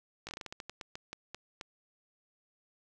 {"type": "slowing click train", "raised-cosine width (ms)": 0.2, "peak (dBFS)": -24, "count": 15, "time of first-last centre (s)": [0.27, 1.612], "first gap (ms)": 18, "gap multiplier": 1.23, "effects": []}